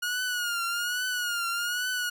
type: tone with vibrato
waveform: sawtooth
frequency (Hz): 1437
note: F6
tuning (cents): +49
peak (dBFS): -24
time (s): 0.02-2.1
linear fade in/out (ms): 10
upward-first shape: triangle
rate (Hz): 1.2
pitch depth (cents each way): 84
effects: none